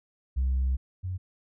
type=tone pair in turn; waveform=sine; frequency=65 / 91.99 Hz; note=C2 / F#2; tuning=-11 / -10 cents; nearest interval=tritone; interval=601 cents; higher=second; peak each=-21 / -29 dBFS; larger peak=first; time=0.36-0.77 / 1.03-1.18 s; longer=first; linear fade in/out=20 ms; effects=tanh soft clip ceiling -21 dBFS